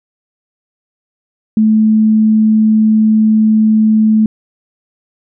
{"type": "tone", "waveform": "sine", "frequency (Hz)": 217.4, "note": "A3", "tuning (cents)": -21, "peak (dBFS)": -6, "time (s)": [1.57, 4.26], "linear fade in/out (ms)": 2, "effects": []}